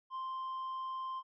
sine tone with tanh clipping, 1046.5 Hz, C6, in tune, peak -38 dBFS, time 0.1-1.23 s, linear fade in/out 50 ms, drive 3 dB, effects none

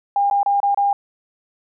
sine tone with dropouts, 805 Hz, G5, 46 cents sharp, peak -14 dBFS, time 0.16-0.93 s, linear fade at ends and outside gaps 2 ms, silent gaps 0.3-0.31 / 0.431-0.461 / 0.602-0.63 / 0.746-0.774 s, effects none

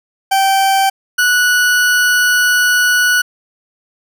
40% pulse tone pair in turn, 777 / 1472.7 Hz, G5 / F#6, -16 / -9 cents, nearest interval major seventh, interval 1107 cents, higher second, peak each -9 dBFS, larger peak neither, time 0.31-0.9 / 1.18-3.22 s, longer second, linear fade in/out 10 ms, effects none

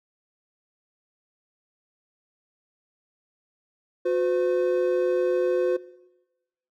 triangle tone pair together, 362.1 / 509.3 Hz, F#4 / C5, -37 / -47 cents, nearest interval tritone, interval 590 cents, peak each -22 dBFS, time 4.05-5.77 s, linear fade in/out 10 ms, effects noise-tail reverb RT60 1.0 s tail -19 dB re dry

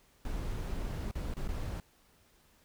brown noise with dropouts, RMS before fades -36 dBFS, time 0.25-1.8 s, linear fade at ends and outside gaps 1 ms, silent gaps 1.112-1.153 / 1.339-1.368 / 1.476-1.488 s, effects pink hiss -66 dBFS RMS until 2.64 s

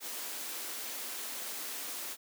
white high-pass noise, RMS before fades -40 dBFS, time 0-2.17 s, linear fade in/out 50 ms, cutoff 220 Hz, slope 96 dB/octave, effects none

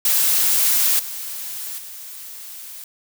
blue noise with level steps, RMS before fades -17 / -30 / -36 dBFS, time 0.05-2.84 s, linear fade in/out 2 ms, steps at 0.99 / 1.78 s, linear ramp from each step 5 ms, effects none

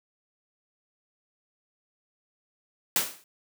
white noise with exponential decay, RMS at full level -21 dBFS, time 2.96-3.24 s, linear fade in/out 1 ms, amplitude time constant 59 ms, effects high-pass 150 Hz 12 dB/octave

